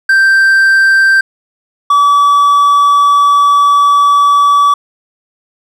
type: tone pair in turn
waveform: triangle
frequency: 1568 / 1147 Hz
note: G6 / D6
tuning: 0 / -41 cents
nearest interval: perfect fourth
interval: 541 cents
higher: first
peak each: -3 dBFS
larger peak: neither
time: 0.09-1.21 / 1.9-4.74 s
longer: second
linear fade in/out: 5 ms
effects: none